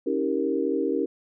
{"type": "chord", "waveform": "sine", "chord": "C# diminished seventh", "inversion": "none", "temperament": "equal with one note detuned", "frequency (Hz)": [277.2, 321.2, 392, 466.2], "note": ["C#4", "E4", "G4", "Bb4"], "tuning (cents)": [0, -45, 0, 0], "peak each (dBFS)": -28, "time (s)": [0.06, 1.06], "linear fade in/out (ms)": 10, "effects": []}